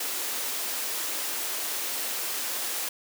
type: high-pass noise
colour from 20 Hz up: white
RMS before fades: -31 dBFS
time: 0-2.89 s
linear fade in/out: 5 ms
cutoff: 270 Hz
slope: 24 dB/octave
effects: none